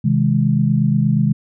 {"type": "chord", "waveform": "sine", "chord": "Ab major", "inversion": "first", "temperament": "equal with one note detuned", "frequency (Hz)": [130.81, 159.11, 207.7], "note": ["C3", "Eb3", "Ab3"], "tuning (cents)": [0, 39, 0], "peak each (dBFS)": -17, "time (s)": [0.04, 1.33], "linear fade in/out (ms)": 10, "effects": []}